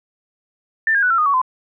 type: tone with pitch steps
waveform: sine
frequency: 1783 / 1625.6 / 1482.1 / 1351.3 / 1232 / 1123.2 / 1024.1 Hz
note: A6 / G#6 / F#6 / E6 / D#6 / C#6 / C6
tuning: +22 / -38 / +2 / +43 / -17 / +22 / -37 cents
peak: -13 dBFS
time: 0.87-1.416 s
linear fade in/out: 2 ms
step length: 78 ms
effects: none

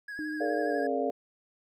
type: tone with vibrato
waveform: triangle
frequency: 1652 Hz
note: G#6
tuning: 10 cents flat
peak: -35 dBFS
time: 0.08-0.87 s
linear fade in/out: 5 ms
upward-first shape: triangle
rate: 12 Hz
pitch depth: 46 cents each way
type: tone with pitch glide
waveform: sine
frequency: 306.7 to 270.1 Hz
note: D#4 to C#4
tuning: -25 to -45 cents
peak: -33 dBFS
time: 0.19-1.1 s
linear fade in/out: 0 ms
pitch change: -220 cents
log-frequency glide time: 0.63-0.9 s
type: chord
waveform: sine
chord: Bb dominant seventh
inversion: third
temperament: just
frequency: 419.5 / 466.2 / 582.7 / 699.2 Hz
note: Ab4 / Bb4 / D5 / F5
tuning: +17 / 0 / -14 / +2 cents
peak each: -33 dBFS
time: 0.4-1.11 s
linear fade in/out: 10 ms
effects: none

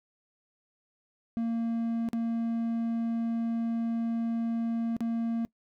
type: tone with dropouts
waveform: triangle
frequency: 230 Hz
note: A#3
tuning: 23 cents flat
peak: -25 dBFS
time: 1.37-5.45 s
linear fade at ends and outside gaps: 0 ms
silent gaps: 2.088-2.132 / 4.966-5.006 s
effects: noise-tail reverb RT60 0.1 s tail -22 dB re dry

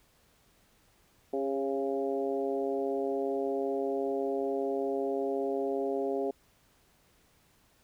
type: harmonic tone with a mistuned harmonic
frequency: 137.2 Hz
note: C#3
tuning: 17 cents flat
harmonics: 2 / 3 / 4 / 5 / 6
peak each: -36 / -31 / -36 / -37 / -46 dBFS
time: 1.33-6.31 s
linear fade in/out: 5 ms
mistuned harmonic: 3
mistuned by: -22 cents
effects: pink hiss -66 dBFS RMS until 7.83 s

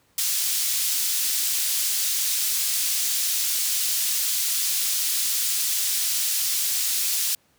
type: high-pass noise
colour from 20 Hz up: pink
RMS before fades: -24 dBFS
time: 0.18-7.35 s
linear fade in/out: 2 ms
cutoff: 4800 Hz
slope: 12 dB/octave
effects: pink hiss -63 dBFS RMS until 7.58 s + high-pass 60 Hz 12 dB/octave

